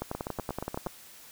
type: two click trains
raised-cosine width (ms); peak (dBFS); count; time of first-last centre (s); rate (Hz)
1; -18 / -19; 10 / 7; 0.02-0.869 / 0.15-0.863; 10.6 / 8.41
effects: white hiss -51 dBFS RMS until 1.31 s